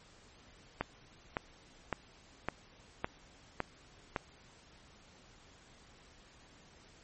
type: click train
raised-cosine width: 0.5 ms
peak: -17 dBFS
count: 7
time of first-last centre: 0.81-4.162 s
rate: 1.79 Hz
effects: pink hiss -60 dBFS RMS until 7.03 s + MP3 32 kbps